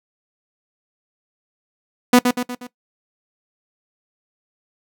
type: tone with echo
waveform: sawtooth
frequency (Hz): 246.9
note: B3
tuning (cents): 0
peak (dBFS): -4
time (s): 2.13-2.19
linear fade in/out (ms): 5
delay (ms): 120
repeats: 4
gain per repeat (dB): -6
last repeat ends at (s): 2.67
effects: noise-tail reverb RT60 0.1 s tail -18 dB re dry